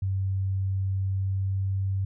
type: tone with pitch glide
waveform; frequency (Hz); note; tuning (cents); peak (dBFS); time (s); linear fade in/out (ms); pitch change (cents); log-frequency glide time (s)
sine; 96.1 to 96.66; G2 to G2; -34 to -24; -24; 0.02-2.05; 5; +10; 1.02-1.71
effects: none